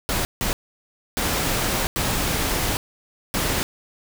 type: noise bursts at uneven times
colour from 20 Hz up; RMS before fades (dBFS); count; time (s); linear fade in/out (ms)
pink; -23; 5; 0.09-0.25 / 0.41-0.53 / 1.17-1.87 / 1.96-2.77 / 3.34-3.63; 0
effects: none